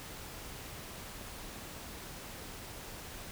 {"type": "silence", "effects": ["pink hiss -46 dBFS RMS until 3.31 s"]}